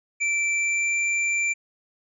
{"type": "tone with pitch glide", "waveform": "square", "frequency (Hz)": [2337, 2352], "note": ["D7", "D7"], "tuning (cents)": [-9, 2], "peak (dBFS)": -22, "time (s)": [0.2, 1.54], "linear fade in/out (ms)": 20, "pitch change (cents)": 11, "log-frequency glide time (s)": [0.53, 0.97], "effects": ["resampled to 22050 Hz"]}